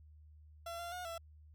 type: tone with pitch steps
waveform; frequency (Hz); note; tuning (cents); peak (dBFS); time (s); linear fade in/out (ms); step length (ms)
30% pulse; 677 / 689 / 721 / 668; E5 / F5 / F#5 / E5; +46 / -24 / -45 / +23; -39; 0.66-1.18; 5; 130
effects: added 76 Hz sine -56 dBFS peak until 1.54 s